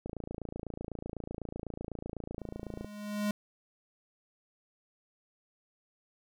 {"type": "click train", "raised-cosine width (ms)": 2, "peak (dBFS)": -25, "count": 79, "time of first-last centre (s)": [0.06, 2.846], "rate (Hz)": 28}
{"type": "tone with exponential growth", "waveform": "square", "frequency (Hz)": 207.7, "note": "G#3", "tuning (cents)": 0, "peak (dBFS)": -28, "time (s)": [2.39, 3.31], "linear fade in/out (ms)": 2, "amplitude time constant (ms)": 200}
{"effects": []}